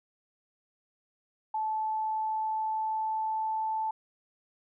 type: tone with pitch glide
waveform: sine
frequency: 870 to 877.6 Hz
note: A5 to A5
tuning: -20 to -5 cents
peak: -28 dBFS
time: 1.54-3.91 s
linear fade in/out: 5 ms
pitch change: +15 cents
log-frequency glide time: 1.66-3.66 s
effects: none